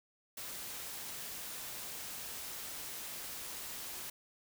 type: noise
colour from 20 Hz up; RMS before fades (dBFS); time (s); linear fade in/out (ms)
white; -44; 0.37-4.1; 5
effects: none